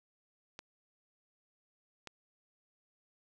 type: clicks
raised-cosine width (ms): 0.2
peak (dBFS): -27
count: 2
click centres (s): 0.591 / 2.073
effects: none